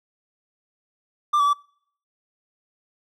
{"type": "tone with pitch steps", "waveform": "triangle", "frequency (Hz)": [1187, 1146, 1157], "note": ["D6", "D6", "D6"], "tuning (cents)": [18, -43, -26], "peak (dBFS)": -14, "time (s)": [1.33, 1.534], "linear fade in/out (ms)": 10, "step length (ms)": 68, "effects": ["noise-tail reverb RT60 0.6 s tail -26 dB re dry"]}